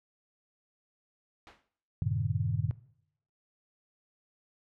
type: noise with exponential decay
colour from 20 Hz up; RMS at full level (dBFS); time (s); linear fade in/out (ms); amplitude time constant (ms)
white; -40; 1.47-1.69; 0; 47
type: chord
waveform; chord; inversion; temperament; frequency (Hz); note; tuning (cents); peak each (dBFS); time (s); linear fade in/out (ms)
sine; F# diminished seventh; none; equal with one note detuned; 92.5 / 110 / 130.81 / 151.57; F#2 / A2 / C3 / Eb3; 0 / 0 / 0 / -45; -34 / -31 / -34 / -34; 2.02-2.71; 0
effects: noise-tail reverb RT60 0.7 s tail -19 dB re dry + low-pass 2000 Hz 12 dB/octave